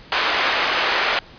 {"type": "band-pass noise", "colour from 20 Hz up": "white", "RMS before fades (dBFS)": -20, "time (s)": [0.12, 1.19], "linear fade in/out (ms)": 2, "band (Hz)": [500, 2600], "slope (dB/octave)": 12, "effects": ["pink hiss -44 dBFS RMS until 1.38 s", "resampled to 11025 Hz"]}